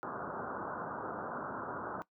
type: low-pass noise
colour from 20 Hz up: white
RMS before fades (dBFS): -40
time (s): 0.03-2.02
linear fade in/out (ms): 0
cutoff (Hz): 1500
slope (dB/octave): 96
effects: noise-tail reverb RT60 0.1 s tail -18 dB re dry + high-pass 150 Hz 12 dB/octave